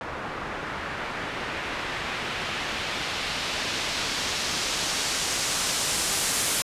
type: noise with low-pass filter sweep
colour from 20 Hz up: white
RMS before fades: -29 dBFS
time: 0.01-6.62 s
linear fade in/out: 0 ms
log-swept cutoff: 1300 to 10000 Hz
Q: 1
effects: resampled to 32000 Hz